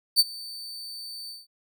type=tone with ADSR envelope; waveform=40% pulse; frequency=4557 Hz; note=C#8; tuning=47 cents sharp; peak=-12 dBFS; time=0.16-1.47 s; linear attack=36 ms; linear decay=36 ms; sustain=-23 dB; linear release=180 ms; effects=none